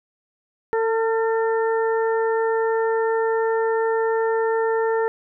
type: harmonic tone with a mistuned harmonic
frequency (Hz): 449.3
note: A4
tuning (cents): +36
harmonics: 1 / 2 / 3 / 4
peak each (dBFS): -19 / -26 / -32 / -31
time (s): 0.73-5.08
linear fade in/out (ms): 0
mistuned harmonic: 3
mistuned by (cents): +28
effects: none